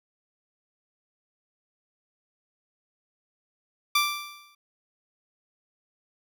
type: tone with exponential decay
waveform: 15% pulse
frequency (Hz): 1174.7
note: D6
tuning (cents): 0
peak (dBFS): -12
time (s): 3.95-4.55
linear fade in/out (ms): 5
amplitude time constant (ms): 130
effects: none